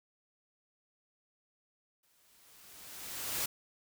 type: noise with exponential growth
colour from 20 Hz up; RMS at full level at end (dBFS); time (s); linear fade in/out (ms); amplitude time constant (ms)
white; -33; 2.03-3.46; 5; 310
effects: none